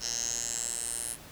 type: tone with band-pass filter sweep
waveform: 10% pulse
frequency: 118 Hz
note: A#2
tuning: 22 cents sharp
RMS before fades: -34 dBFS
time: 0-1.17 s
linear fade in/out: 50 ms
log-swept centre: 5700 to 10000 Hz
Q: 7.8
effects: pink hiss -49 dBFS RMS until 1.31 s